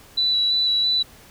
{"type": "tone with vibrato", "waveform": "sine", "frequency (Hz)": 3951, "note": "B7", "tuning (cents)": 0, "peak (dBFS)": -17, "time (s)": [0.17, 1.03], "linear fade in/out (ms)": 10, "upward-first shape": "square", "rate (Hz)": 3, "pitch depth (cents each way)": 11, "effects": ["pink hiss -48 dBFS RMS until 1.3 s"]}